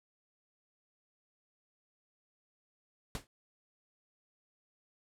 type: noise with exponential decay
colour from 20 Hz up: pink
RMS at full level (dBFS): -36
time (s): 3.15-3.27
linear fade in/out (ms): 1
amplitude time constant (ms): 25
effects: low-pass 11000 Hz 12 dB/octave